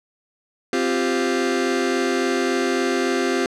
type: chord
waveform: sawtooth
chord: C suspended fourth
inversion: none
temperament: just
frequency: 261.6 / 348.8 / 392.4 Hz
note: C4 / F4 / G4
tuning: 0 / -2 / +2 cents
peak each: -19 dBFS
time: 0.73-3.46 s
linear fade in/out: 2 ms
effects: low-pass 7000 Hz 12 dB/octave